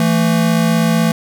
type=tone pair together; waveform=square; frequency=167.1 / 223.1 Hz; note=E3 / A3; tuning=+24 / +24 cents; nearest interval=perfect fourth; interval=500 cents; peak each=-15 dBFS; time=0-1.12 s; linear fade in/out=2 ms; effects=none